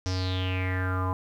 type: tone with low-pass filter sweep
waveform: square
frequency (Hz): 92.7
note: F#2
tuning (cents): +4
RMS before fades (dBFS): -28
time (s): 0.06-1.13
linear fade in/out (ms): 0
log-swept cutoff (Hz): 5700 to 990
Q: 6.7
effects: 10-bit